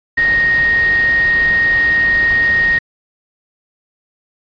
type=tone in noise; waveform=sine; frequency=1864.7 Hz; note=A#6; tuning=in tune; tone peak=-10 dBFS; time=0.17-2.79 s; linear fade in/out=10 ms; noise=pink; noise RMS=-26 dBFS; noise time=0.17-2.79 s; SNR=+13 dB; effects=resampled to 11025 Hz